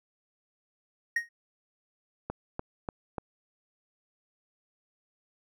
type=tone with exponential decay; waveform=triangle; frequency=1870 Hz; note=A#6; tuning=5 cents sharp; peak=-20 dBFS; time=1.16-1.29 s; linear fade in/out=5 ms; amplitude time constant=27 ms
type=click train; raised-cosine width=1 ms; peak=-19 dBFS; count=4; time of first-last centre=2.3-3.182 s; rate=3.4 Hz
effects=none